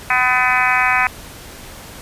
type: harmonic tone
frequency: 252.1 Hz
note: B3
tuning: 36 cents sharp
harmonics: 3 / 4 / 5 / 6 / 7 / 8 / 9 / 10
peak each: -21 / -21 / -21 / -21 / -21 / -21 / -21 / -21 dBFS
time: 0.1-1.07 s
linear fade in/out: 2 ms
effects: pink hiss -36 dBFS RMS until 2.01 s + resampled to 32000 Hz